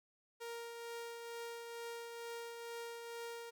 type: tone with tremolo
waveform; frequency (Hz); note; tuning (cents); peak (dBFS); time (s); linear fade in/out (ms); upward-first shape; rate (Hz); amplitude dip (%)
sawtooth; 467.1; A#4; +3; -39; 0.4-3.51; 20; triangle; 2.2; 40
effects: none